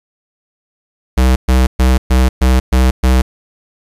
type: tone bursts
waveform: square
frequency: 63.8 Hz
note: C2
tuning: 43 cents flat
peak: -8 dBFS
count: 7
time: 1.17-3.22 s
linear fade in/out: 10 ms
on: 190 ms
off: 120 ms
effects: resampled to 32000 Hz + 7-bit